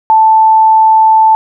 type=tone; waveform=sine; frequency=880 Hz; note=A5; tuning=in tune; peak=-3 dBFS; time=0.1-1.35 s; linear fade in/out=0 ms; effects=none